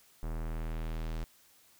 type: tone with low-pass filter sweep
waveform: square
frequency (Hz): 40.04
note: E1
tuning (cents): -50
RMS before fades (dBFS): -36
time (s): 0.23-1.24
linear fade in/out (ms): 0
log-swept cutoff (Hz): 1300 to 6100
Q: 0.88
effects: white hiss -63 dBFS RMS until 1.79 s